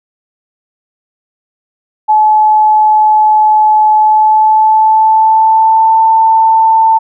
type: tone with pitch glide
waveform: sine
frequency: 858 to 890.8 Hz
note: A5 to A5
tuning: -44 to +21 cents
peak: -4 dBFS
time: 2.08-6.99 s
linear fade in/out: 20 ms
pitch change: +65 cents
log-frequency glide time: 3.95-5.99 s
effects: none